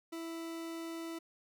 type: tone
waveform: 40% pulse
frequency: 330 Hz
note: E4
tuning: 2 cents sharp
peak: -39 dBFS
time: 0.12-1.19 s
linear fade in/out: 10 ms
effects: none